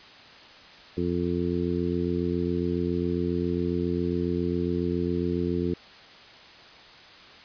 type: harmonic tone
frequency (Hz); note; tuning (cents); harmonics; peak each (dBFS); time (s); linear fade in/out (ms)
87.31; F2; 0; 1 / 2 / 3 / 4 / 5; -33 / -30 / -30 / -29 / -33; 0.97-5.74; 5
effects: white hiss -48 dBFS RMS until 7.44 s + resampled to 11025 Hz

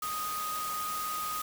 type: tone in noise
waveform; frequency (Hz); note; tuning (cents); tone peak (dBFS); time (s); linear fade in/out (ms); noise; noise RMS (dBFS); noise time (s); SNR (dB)
sine; 1244.5; D#6; 0; -33; 0.02-1.42; 5; white; -39; 0.02-1.42; +3
effects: none

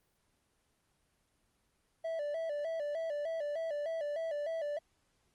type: tone with vibrato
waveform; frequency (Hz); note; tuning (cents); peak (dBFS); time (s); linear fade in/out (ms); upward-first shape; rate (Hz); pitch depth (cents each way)
triangle; 619; D#5; -9; -32; 2.04-4.79; 10; square; 3.3; 97
effects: pink hiss -75 dBFS RMS until 5.34 s + Opus 24 kbps

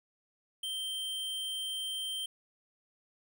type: tone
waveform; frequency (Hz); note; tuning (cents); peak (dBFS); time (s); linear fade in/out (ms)
square; 3136; G7; 0; -35; 0.63-2.26; 5
effects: none

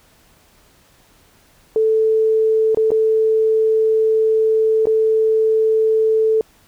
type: tone with dropouts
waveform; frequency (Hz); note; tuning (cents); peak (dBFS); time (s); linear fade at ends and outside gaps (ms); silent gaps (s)
sine; 440; A4; 0; -12; 1.76-6.41; 1; 2.747-2.772 / 2.906-2.917 / 4.856-4.87
effects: pink hiss -53 dBFS RMS until 6.67 s

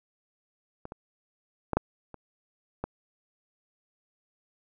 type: clicks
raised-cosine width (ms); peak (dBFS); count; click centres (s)
1; -25 / -25 / -13 / -8 / -28 / -17; 6; 0.854 / 0.921 / 1.733 / 1.77 / 2.143 / 2.84
effects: none

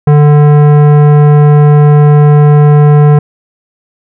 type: tone with tanh clipping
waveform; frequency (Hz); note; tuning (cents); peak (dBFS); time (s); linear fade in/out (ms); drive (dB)
sine; 147.7; D3; +10; -3; 0.07-3.19; 5; 16
effects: none

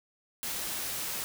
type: noise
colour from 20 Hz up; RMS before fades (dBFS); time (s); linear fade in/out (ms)
white; -35; 0.43-1.24; 0
effects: none

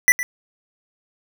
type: tone with echo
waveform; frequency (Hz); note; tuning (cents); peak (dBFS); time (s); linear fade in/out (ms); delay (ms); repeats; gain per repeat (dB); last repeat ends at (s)
square; 1975.5; B6; 0; -10; 0.08-0.12; 0; 110; 1; -13; 0.23
effects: none

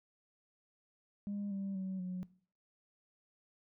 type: tone with pitch steps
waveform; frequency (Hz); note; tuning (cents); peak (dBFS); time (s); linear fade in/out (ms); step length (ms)
sine; 202.9 / 195.88 / 189.09 / 182.55; G#3 / G3 / F#3 / F#3; -40 / -1 / +38 / -23; -35; 1.27-2.23; 0; 240
effects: noise-tail reverb RT60 0.5 s tail -21 dB re dry + tanh soft clip ceiling -34 dBFS

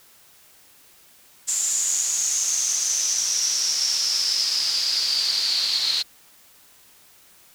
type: noise with band-pass filter sweep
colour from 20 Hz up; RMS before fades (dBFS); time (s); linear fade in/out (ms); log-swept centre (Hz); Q
pink; -23; 1.47-6.03; 20; 7300 to 4200; 9.8
effects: white hiss -53 dBFS RMS until 7.54 s

